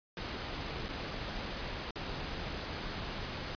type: noise with dropouts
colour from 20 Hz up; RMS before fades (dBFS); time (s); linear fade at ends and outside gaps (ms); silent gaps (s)
pink; -39; 0.17-3.55; 1; 0.883-0.888 / 1.908-1.957
effects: resampled to 11025 Hz